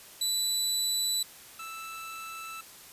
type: tone pair in turn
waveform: 25% pulse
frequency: 3967 / 1320.7 Hz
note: B7 / E6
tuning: +7 / +3 cents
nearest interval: octave + perfect fifth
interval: 1904 cents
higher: first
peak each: -23 / -35 dBFS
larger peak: first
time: 0.21-1.23 / 1.59-2.61 s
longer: neither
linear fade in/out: 5 ms
effects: white hiss -50 dBFS RMS until 2.92 s + resampled to 32000 Hz